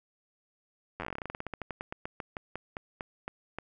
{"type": "slowing click train", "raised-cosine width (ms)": 0.5, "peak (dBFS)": -21, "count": 30, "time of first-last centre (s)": [1, 3.586], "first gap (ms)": 10, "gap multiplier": 1.13, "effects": []}